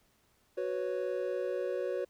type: chord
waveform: triangle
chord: F# suspended fourth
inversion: none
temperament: equal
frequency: 370 / 493.9 / 554.4 Hz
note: F#4 / B4 / C#5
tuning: 0 / 0 / 0 cents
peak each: -34 dBFS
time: 0.57-2.05 s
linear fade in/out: 10 ms
effects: pink hiss -70 dBFS RMS until 2.09 s